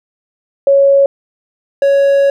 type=tone pair in turn; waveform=sine / triangle; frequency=554.4 / 556.4 Hz; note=C#5 / C#5; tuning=0 / +6 cents; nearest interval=unison; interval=6 cents; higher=second; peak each=-5 / -5 dBFS; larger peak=neither; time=0.67-1.06 / 1.82-2.3 s; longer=second; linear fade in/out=2 ms; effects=none